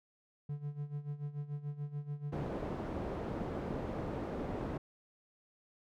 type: tone with tremolo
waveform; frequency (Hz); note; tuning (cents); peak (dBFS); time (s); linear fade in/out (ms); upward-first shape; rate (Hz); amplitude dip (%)
triangle; 145.7; D3; -13; -33; 0.49-2.44; 5; sine; 6.9; 80
type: low-pass noise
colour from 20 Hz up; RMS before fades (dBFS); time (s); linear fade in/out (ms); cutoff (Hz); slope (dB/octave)
white; -39; 2.32-4.78; 10; 480; 12
effects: none